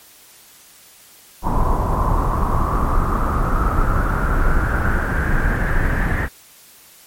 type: noise with low-pass filter sweep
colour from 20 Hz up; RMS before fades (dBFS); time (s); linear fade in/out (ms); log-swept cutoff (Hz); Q
brown; -17; 1.42-6.29; 50; 970 to 1800; 7.4
effects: white hiss -46 dBFS RMS until 7.06 s + MP3 64 kbps